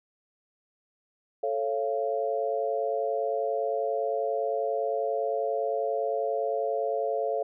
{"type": "chord", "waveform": "sine", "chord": "A augmented", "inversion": "none", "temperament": "just", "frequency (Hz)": [440, 550, 687.5], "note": ["A4", "C#5", "E#5"], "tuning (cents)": [0, -14, -27], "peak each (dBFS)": -30, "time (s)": [1.43, 7.43], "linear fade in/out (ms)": 5, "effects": []}